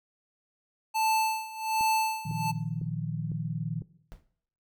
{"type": "tone with tremolo", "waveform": "square", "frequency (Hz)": 880, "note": "A5", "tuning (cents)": 0, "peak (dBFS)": -23, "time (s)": [0.94, 2.52], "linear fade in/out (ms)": 20, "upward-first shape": "sine", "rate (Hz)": 1.3, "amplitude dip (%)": 85}
{"type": "click train", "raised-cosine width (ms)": 3, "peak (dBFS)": -31, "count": 5, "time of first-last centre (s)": [1.81, 3.82], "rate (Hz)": 1.99}
{"type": "chord", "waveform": "sine", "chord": "Bb suspended fourth", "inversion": "none", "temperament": "equal", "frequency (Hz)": [116.54, 155.56, 174.61], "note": ["Bb2", "Eb3", "F3"], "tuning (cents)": [0, 0, 0], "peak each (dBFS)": [-36, -32, -36], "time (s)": [2.25, 3.82], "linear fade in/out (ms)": 10}
{"type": "noise with exponential decay", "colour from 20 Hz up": "brown", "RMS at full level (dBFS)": -41, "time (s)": [4.12, 4.29], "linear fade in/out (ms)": 0, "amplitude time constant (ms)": 36}
{"effects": ["noise-tail reverb RT60 0.7 s tail -18 dB re dry"]}